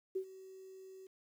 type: tone with ADSR envelope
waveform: sine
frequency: 379.6 Hz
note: F#4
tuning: 44 cents sharp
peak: -32 dBFS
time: 0.15-1.07 s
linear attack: 11 ms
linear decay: 81 ms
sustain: -18 dB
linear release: 5 ms
effects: 11-bit